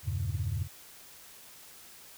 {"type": "chord", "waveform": "sine", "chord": "E diminished seventh", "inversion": "none", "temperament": "equal", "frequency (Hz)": [82.41, 98, 116.54, 138.59], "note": ["E2", "G2", "Bb2", "Db3"], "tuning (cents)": [0, 0, 0, 0], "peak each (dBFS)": [-34, -32, -37, -37], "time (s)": [0.03, 0.68], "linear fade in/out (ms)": 50, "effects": ["tanh soft clip ceiling -22 dBFS", "white hiss -52 dBFS RMS until 2.17 s"]}